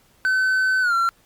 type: tone with pitch glide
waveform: triangle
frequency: 1522 to 1363.8 Hz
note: F#6 to F6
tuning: +48 to -42 cents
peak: -15 dBFS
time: 0.25-1.09 s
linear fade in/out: 0 ms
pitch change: -190 cents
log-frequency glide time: 0.81-0.94 s
effects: pink hiss -58 dBFS RMS until 1.25 s + Opus 48 kbps